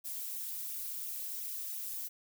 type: noise with flanger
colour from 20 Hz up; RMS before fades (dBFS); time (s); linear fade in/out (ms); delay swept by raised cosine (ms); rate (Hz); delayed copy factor
violet; -40; 0.04-2.09; 20; 0.31 to 5.01; 2.9; +0.7
effects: none